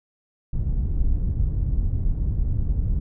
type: low-pass noise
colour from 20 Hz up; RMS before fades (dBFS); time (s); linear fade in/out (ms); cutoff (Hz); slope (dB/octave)
pink; -22; 0.53-3; 10; 100; 12
effects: none